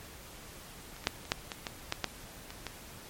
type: clicks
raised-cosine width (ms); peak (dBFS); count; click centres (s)
0.2; -28 / -27 / -8 / -30 / -9 / -19 / -17 / -12 / -11 / -24 / -19; 11; 0.965 / 1.041 / 1.071 / 1.253 / 1.319 / 1.518 / 1.668 / 1.924 / 2.043 / 2.505 / 2.667
effects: pink hiss -49 dBFS RMS until 3.09 s + MP3 64 kbps